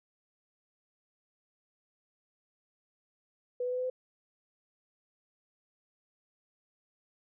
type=tone with pitch steps; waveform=sine; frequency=493.9 / 497.9 / 502 / 506 / 510.1 Hz; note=B4 / B4 / B4 / B4 / C5; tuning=0 / +14 / +28 / +42 / -44 cents; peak=-30 dBFS; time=3.6-3.9 s; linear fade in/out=5 ms; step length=60 ms; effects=none